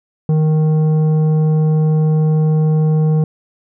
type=tone with tanh clipping; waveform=sine; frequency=155.56 Hz; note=D#3; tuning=in tune; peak=-12 dBFS; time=0.29-3.24 s; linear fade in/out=2 ms; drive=9 dB; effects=none